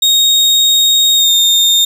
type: tone with pitch glide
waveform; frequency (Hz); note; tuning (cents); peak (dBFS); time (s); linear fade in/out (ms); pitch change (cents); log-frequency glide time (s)
35% pulse; 3729 to 3656; A#7 to A#7; 0 to -34; -6; 0.02-1.85; 5; -34; 1.15-1.31
effects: none